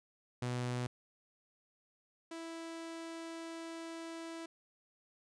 sawtooth tone pair in turn, 123.47 / 329.6 Hz, B2 / E4, 0 / 0 cents, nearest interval octave + perfect fourth, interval 1700 cents, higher second, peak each -31 / -39 dBFS, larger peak first, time 0.42-0.87 / 2.31-4.46 s, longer second, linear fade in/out 5 ms, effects resampled to 22050 Hz

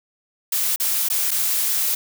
blue noise with dropouts, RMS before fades -21 dBFS, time 0.52-1.95 s, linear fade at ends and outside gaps 5 ms, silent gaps 0.761-0.799 / 1.087-1.1 / 1.308-1.314 s, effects none

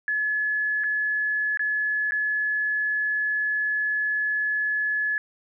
sine tone with dropouts, 1708 Hz, G#6, 48 cents sharp, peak -22 dBFS, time 0.08-5.18 s, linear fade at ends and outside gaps 1 ms, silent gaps 0.837-0.841 / 1.573-1.594 / 2.109-2.12 s, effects none

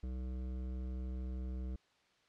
sine tone with hard clipping, 63.4 Hz, B1, 46 cents sharp, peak -40 dBFS, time 0.03-1.76 s, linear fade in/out 5 ms, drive 13 dB, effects white hiss -71 dBFS RMS until 2.28 s + low-pass 4000 Hz 12 dB/octave

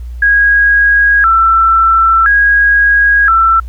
sine tone with vibrato, 1483 Hz, F#6, 4 cents sharp, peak -5 dBFS, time 0.22-3.6 s, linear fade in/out 5 ms, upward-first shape square, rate 0.49 Hz, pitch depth 180 cents each way, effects added 60 Hz sine -21 dBFS peak until 3.68 s + pink hiss -50 dBFS RMS until 3.68 s

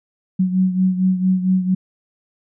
sine beating tone pair, 185.1 / 189.5 Hz, F#3 / F#3, +1 / +42 cents, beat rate 4.4 Hz, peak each -15 / -21 dBFS, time 0.39-1.75 s, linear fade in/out 10 ms, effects none

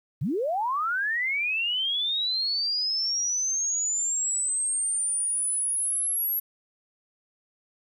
sine linear sweep, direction up, 107.1 to 11670 Hz, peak -24 dBFS, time 0.21-6.4 s, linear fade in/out 10 ms, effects 10-bit

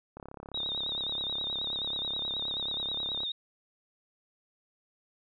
click train, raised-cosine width 1 ms, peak -29 dBFS, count 107, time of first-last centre 0.17-3.234 s, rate 34.6 Hz
sine tone with vibrato, 3729 Hz, A#7, in tune, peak -31 dBFS, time 0.54-3.32 s, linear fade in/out 5 ms, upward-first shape sine, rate 9.4 Hz, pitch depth 62 cents each way
effects none

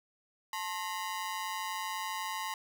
sawtooth ring-modulated tone, 974 Hz, B5, 24 cents flat, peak -28 dBFS, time 0.53-2.54 s, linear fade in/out 2 ms, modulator 94 Hz, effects none

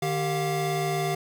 square tone cluster, 152.6 / 390.3 / 706 Hz, D#3 / G4 / F5, -33 / -8 / +19 cents, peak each -30 dBFS, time 0.02-1.15 s, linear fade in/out 5 ms, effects none

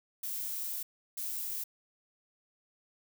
violet noise bursts at uneven times, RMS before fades -37 dBFS, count 2, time 0.23-0.83 / 1.17-1.64 s, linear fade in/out 5 ms, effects none

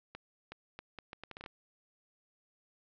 accelerating click train, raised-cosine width 0.3 ms, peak -28 dBFS, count 11, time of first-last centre 0.15-1.461 s, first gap 370 ms, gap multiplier 0.73, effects low-pass 5000 Hz 12 dB/octave

